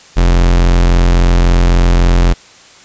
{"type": "tone", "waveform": "45% pulse", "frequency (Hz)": 43.65, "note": "F1", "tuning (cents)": 0, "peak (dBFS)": -6, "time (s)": [0.16, 2.34], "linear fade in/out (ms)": 20, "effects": ["white hiss -40 dBFS RMS until 2.84 s", "resampled to 16000 Hz"]}